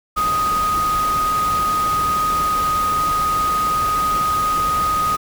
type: tone in noise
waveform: sine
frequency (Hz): 1247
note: D#6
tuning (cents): +3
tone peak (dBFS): -16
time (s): 0.16-5.17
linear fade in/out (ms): 20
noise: pink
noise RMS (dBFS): -28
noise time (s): 0.16-5.17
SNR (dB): +9
effects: none